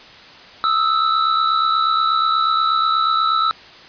square tone pair together, 1250.2 / 1318.5 Hz, D#6 / E6, +8 / 0 cents, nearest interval minor second, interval 92 cents, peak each -23 / -16 dBFS, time 0.64-3.51 s, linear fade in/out 0 ms, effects white hiss -41 dBFS RMS until 3.88 s + resampled to 11025 Hz

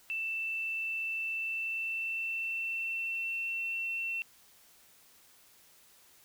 sine tone with pitch glide, 2663 to 2702 Hz, E7 to E7, +17 to +42 cents, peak -32 dBFS, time 0.1-4.22 s, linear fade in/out 0 ms, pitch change +25 cents, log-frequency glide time 1.33-3.52 s, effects white hiss -61 dBFS RMS until 6.24 s

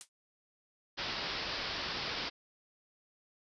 blue noise with exponential decay, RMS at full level -38 dBFS, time 0.01-0.09 s, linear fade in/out 0 ms, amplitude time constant 16 ms
white low-pass noise, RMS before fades -38 dBFS, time 0.97-2.3 s, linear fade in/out 20 ms, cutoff 5300 Hz, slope 96 dB/octave
effects resampled to 22050 Hz

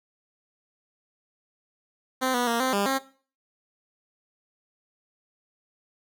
10% pulse tone with pitch steps, 259.1 / 244.3 / 233.1 / 259.7 / 200.7 / 268.3 Hz, C4 / B3 / A#3 / C4 / G3 / C4, -17 / -19 / 0 / -13 / +41 / +44 cents, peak -15 dBFS, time 2.21-2.99 s, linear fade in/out 20 ms, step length 130 ms, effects noise-tail reverb RT60 0.4 s tail -17 dB re dry

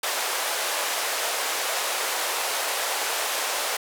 pink band-pass noise, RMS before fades -27 dBFS, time 0.03-3.77 s, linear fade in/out 5 ms, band 520 to 14000 Hz, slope 24 dB/octave, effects none

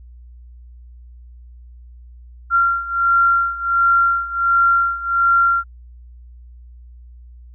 sine beating tone pair, 1377 / 1378.4 Hz, F6 / F6, -25 / -23 cents, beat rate 1.4 Hz, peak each -18 / -15 dBFS, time 2.5-5.64 s, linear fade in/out 50 ms, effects added 60 Hz sine -38 dBFS peak until 7.54 s

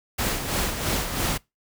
pink noise with tremolo, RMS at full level -24 dBFS, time 0.18-1.38 s, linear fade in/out 10 ms, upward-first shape sine, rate 3 Hz, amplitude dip 55%, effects noise-tail reverb RT60 0.2 s tail -23 dB re dry

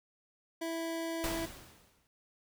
25% pulse tone, 329.6 Hz, E4, in tune, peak -31 dBFS, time 0.61-1.46 s, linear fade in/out 10 ms
pink noise with exponential decay, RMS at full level -35 dBFS, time 1.24-2.07 s, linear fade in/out 0 ms, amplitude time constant 180 ms
effects none

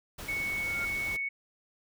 pink noise, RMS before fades -42 dBFS, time 0.18-1.17 s, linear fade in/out 10 ms
sine tone, 2217 Hz, C#7, in tune, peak -30 dBFS, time 0.28-1.29 s, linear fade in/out 10 ms
sine tone with exponential growth, 1396.9 Hz, F6, in tune, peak -34 dBFS, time 0.46-0.85 s, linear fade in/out 2 ms, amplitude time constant 83 ms
effects none

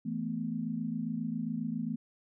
sine chord, E suspended fourth, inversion none, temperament just, 164.81 / 219.8 / 247.2 Hz, E3 / A3 / B3, 0 / -2 / +2 cents, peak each -38 / -35 / -36 dBFS, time 0.05-1.96 s, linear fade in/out 10 ms, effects none

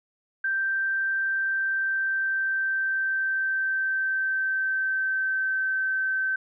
sine tone with pitch glide, 1568 to 1543.7 Hz, G6 to G6, 0 to -27 cents, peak -23 dBFS, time 0.44-6.36 s, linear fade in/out 5 ms, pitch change -27 cents, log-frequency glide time 1.25-5.7 s, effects none

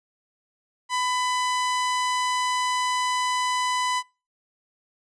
sawtooth tone, 1000 Hz, B5, 21 cents sharp, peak -19 dBFS, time 0.89-4.03 s, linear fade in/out 50 ms, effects noise-tail reverb RT60 0.3 s tail -25 dB re dry + resampled to 22050 Hz

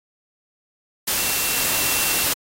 sine tone in noise, 2712 Hz, E7, 49 cents sharp, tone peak -30 dBFS, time 1.16-2.24 s, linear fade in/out 10 ms, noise white, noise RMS -21 dBFS, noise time 1.07-2.34 s, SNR -12 dB, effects AAC 48 kbps

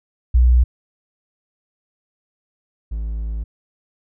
sine / triangle tone pair in turn, 61.2 / 54.52 Hz, B1 / A1, -15 / -15 cents, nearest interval major second, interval 200 cents, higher first, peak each -9 / -20 dBFS, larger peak first, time 0.34-0.64 / 2.91-3.44 s, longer second, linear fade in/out 10 ms, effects none

